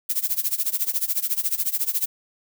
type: noise with tremolo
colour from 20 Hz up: violet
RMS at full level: -21 dBFS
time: 0.09-2.06 s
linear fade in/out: 10 ms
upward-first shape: sine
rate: 14 Hz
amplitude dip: 90%
effects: none